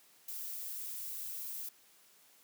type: noise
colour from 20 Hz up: violet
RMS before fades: -42 dBFS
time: 0.28-1.69 s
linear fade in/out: 5 ms
effects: white hiss -64 dBFS RMS until 2.43 s + high-pass 150 Hz 12 dB/octave